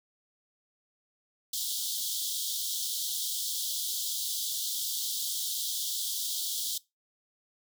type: high-pass noise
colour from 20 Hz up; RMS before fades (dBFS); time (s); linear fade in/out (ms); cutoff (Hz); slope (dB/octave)
pink; -33; 1.53-6.78; 5; 3200; 96
effects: noise-tail reverb RT60 0.2 s tail -20 dB re dry